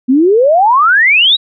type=exponential sweep; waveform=sine; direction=up; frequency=244.1 to 3949 Hz; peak=-5 dBFS; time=0.08-1.37 s; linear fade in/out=20 ms; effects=none